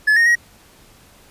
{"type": "tone with pitch steps", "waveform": "triangle", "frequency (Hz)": [1716, 1854, 1895], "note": ["A6", "A#6", "A#6"], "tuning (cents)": [-44, -10, 28], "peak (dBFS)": -9, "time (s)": [0.07, 0.355], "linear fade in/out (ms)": 10, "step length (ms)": 95, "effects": ["pink hiss -49 dBFS RMS until 1.3 s", "resampled to 32000 Hz"]}